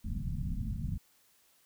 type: low-pass noise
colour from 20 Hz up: pink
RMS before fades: -35 dBFS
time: 0.04-0.98 s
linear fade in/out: 10 ms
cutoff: 220 Hz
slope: 48 dB/octave
effects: white hiss -67 dBFS RMS until 1.65 s